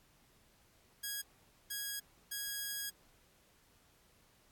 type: tone bursts at uneven times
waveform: 5% pulse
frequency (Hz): 1649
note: G#6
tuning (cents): -13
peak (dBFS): -27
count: 3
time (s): 1.03-1.22 / 1.7-2 / 2.31-2.9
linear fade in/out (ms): 10
effects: pink hiss -68 dBFS RMS until 4.51 s + AAC 64 kbps